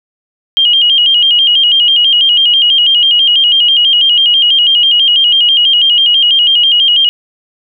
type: tone with vibrato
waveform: sine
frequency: 3042 Hz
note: F#7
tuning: 47 cents sharp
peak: -5 dBFS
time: 0.57-7.09 s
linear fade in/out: 0 ms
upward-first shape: square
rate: 6.1 Hz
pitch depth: 81 cents each way
effects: none